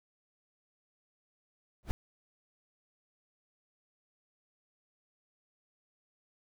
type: noise with exponential growth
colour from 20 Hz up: brown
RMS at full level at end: -28 dBFS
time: 1.83-1.91 s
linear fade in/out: 0 ms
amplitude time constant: 16 ms
effects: none